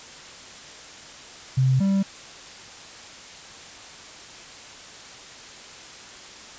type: tone pair in turn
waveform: sine / triangle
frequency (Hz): 130.81 / 195.26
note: C3 / G3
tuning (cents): 0 / -7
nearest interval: perfect fifth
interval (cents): 693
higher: second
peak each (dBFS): -16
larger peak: neither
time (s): 1.57-1.8 / 1.8-2.03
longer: neither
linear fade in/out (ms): 10
effects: white hiss -42 dBFS RMS until 6.58 s + resampled to 16000 Hz